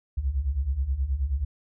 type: beating tone pair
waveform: sine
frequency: 61.74 / 71.14 Hz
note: B1 / C#2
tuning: 0 / +45 cents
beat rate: 9.4 Hz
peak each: -29 / -25 dBFS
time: 0.17-1.45 s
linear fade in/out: 10 ms
effects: none